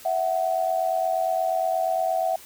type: tone pair together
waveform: sine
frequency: 659.3 / 747.8 Hz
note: E5 / F#5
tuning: 0 / +18 cents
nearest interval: major second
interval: 218 cents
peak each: -24 dBFS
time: 0.05-2.36 s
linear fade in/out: 5 ms
effects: white hiss -46 dBFS RMS until 2.45 s